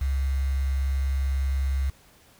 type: tone with quantisation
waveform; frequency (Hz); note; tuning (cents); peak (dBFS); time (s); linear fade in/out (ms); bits
sine; 67.7; C#2; -40; -22; 0.01-1.9; 5; 7
effects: pink hiss -56 dBFS RMS until 2.39 s